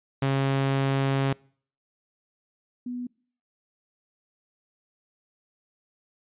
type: tone pair in turn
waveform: sawtooth / sine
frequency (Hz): 136.2 / 246.2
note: C#3 / B3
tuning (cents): -30 / -5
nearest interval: minor seventh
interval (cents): 1025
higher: second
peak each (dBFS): -18 / -30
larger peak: first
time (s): 0.22-1.33 / 2.86-3.07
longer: first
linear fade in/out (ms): 5
effects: noise-tail reverb RT60 0.5 s tail -25 dB re dry + resampled to 8000 Hz